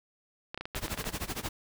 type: clicks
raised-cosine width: 0.3 ms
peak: -21 dBFS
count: 11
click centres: 0.545 / 0.576 / 0.61 / 0.655 / 0.748 / 0.881 / 0.941 / 0.976 / 1.01 / 1.042 / 1.091 s
type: noise with tremolo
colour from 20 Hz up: pink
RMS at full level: -33 dBFS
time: 0.75-1.49 s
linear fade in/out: 5 ms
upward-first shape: sine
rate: 13 Hz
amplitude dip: 90%
effects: none